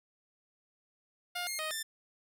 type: tone with pitch steps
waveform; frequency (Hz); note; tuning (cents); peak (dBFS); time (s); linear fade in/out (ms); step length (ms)
10% pulse; 709 / 2133 / 624 / 1782; F5 / C7 / D#5 / A6; +26 / +33 / +5 / +22; -26; 1.35-1.83; 10; 120
effects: none